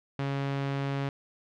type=tone with low-pass filter; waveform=sawtooth; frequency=138.59 Hz; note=C#3; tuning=in tune; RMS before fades=-31 dBFS; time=0.19-1.09 s; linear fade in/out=2 ms; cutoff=3200 Hz; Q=0.86; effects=none